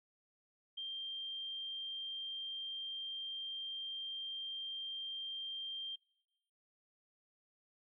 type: tone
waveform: sine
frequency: 3175 Hz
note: G7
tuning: 21 cents sharp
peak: -40 dBFS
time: 0.77-5.96 s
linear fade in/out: 10 ms
effects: noise-tail reverb RT60 0.9 s tail -25 dB re dry